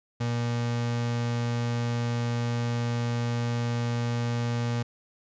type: tone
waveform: 35% pulse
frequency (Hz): 118.8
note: A#2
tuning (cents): +33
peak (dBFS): -24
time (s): 0.2-4.83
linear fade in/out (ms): 10
effects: resampled to 16000 Hz

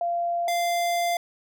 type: tone pair in turn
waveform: sine / square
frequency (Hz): 690 / 693.2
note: F5 / F5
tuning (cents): -21 / -13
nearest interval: unison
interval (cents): 8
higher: second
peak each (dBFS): -23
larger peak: neither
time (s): 0.01-0.48 / 0.48-1.17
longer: second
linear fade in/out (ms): 2
effects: none

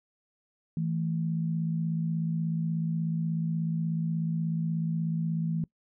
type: tone pair together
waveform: sine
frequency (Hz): 163.49 / 220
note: E3 / A3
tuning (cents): -14 / 0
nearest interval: perfect fourth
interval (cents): 514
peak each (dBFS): -27 / -35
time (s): 0.77-5.64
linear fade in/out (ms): 2
effects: noise-tail reverb RT60 0.1 s tail -23 dB re dry

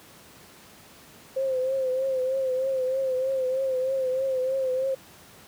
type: tone with vibrato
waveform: sine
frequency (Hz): 523.3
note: C5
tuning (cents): 0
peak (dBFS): -23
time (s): 1.36-4.95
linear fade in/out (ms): 10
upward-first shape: triangle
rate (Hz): 3.2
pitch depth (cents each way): 58
effects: pink hiss -50 dBFS RMS until 5.47 s + high-pass 100 Hz 12 dB/octave

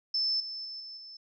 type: tone with level steps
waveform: sine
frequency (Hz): 5274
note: E8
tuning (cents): 0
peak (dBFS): -26 / -36 / -38 / -41 / -44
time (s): 0.14-1.17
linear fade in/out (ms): 5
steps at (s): 0.4 / 0.65 / 0.8 / 0.97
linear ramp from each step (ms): 2
effects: none

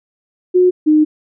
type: tone pair in turn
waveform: sine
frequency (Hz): 363.4 / 306.3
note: F#4 / D#4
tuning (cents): -31 / -27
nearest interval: minor third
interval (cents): 296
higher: first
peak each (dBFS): -7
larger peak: neither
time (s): 0.54-0.71 / 0.86-1.05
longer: second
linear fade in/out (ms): 20
effects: none

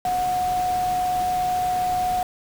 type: tone in noise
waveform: sine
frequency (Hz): 730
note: F#5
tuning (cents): -24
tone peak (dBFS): -20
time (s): 0.05-2.23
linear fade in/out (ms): 2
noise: pink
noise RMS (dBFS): -35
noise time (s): 0.05-2.23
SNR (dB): +12
effects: none

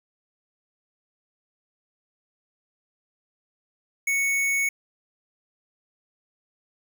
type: tone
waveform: square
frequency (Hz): 2217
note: C#7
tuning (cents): 0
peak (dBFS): -22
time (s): 4.07-4.69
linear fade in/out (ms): 5
effects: 9-bit

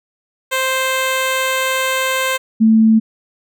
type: tone pair in turn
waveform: 10% pulse / sine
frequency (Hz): 523.3 / 221.4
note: C5 / A3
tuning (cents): 0 / +11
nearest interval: octave + minor third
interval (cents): 1489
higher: first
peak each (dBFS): -7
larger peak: neither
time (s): 0.51-2.38 / 2.6-3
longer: first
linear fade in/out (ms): 20
effects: none

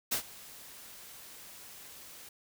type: noise with ADSR envelope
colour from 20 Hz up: white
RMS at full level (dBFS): -29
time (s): 0.11-2.29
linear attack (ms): 16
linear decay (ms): 94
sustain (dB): -21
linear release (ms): 4
effects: none

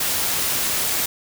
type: noise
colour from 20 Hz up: white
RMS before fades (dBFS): -22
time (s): 0-1.06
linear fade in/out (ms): 5
effects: none

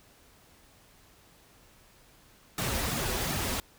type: noise with flanger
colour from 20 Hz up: pink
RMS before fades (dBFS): -31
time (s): 2.58-3.6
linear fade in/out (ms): 2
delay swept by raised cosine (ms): 1.9 to 6.9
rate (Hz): 2.7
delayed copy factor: -0.95
effects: pink hiss -59 dBFS RMS until 3.78 s

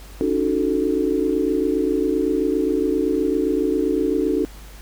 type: chord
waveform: sine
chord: D# half-diminished seventh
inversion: third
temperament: equal with one note detuned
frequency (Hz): 283.5 / 311.1 / 370 / 440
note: C#4 / D#4 / F#4 / A4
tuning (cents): +39 / 0 / 0 / 0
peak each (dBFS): -23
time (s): 0.21-4.45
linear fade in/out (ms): 0
effects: added 50 Hz sine -38 dBFS peak until 4.81 s + pink hiss -45 dBFS RMS until 4.81 s

